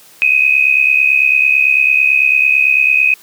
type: tone pair together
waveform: sine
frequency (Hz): 2490 / 2559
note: D#7 / D#7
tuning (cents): +1 / +48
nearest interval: unison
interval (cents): 47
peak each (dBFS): -11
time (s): 0.22-3.14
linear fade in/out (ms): 0
effects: white hiss -43 dBFS RMS until 3.22 s + high-pass 100 Hz 12 dB/octave